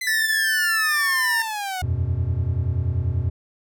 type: exponential sweep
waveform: sawtooth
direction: down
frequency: 2052 to 723 Hz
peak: -22 dBFS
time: 0.01-1.82 s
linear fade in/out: 5 ms
type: tone with pitch glide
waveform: square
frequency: 1760 to 1791.8 Hz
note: A6 to A6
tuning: 0 to +31 cents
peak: -20 dBFS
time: 0.07-1.42 s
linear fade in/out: 2 ms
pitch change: +31 cents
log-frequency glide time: 0.8-0.96 s
type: chord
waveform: triangle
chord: E suspended second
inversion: none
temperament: just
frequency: 82.41 / 92.71 / 123.61 Hz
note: E2 / F#2 / B2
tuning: 0 / +4 / +2 cents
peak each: -23 / -22 / -23 dBFS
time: 1.82-3.3 s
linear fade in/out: 10 ms
effects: none